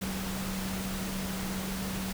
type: tone in noise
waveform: sine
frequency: 190.3 Hz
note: F#3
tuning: 49 cents sharp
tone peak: -34 dBFS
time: 0.01-2.13 s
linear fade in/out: 10 ms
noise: pink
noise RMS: -37 dBFS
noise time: 0.01-2.13 s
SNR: 0 dB
effects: none